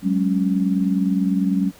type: chord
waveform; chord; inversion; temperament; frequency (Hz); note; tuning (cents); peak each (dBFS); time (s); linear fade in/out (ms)
sine; F# suspended second; none; equal with one note detuned; 187.8 / 207.7 / 277.2; F#3 / G#3 / C#4; +26 / 0 / 0; -19 / -23 / -22; 0.02-1.72; 50
effects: pink hiss -48 dBFS RMS until 1.79 s